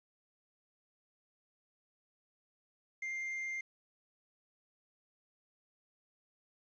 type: tone with quantisation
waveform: triangle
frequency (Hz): 2103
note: C7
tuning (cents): +8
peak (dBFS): -35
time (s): 3.02-3.61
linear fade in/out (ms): 5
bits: 10
effects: resampled to 16000 Hz